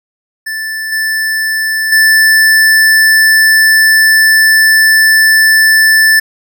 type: tone with level steps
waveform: square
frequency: 1760 Hz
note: A6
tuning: in tune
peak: -17 / -12 / -5 dBFS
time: 0.46-6.2 s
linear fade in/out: 10 ms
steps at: 0.92 / 1.92 s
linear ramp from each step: 5 ms
effects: none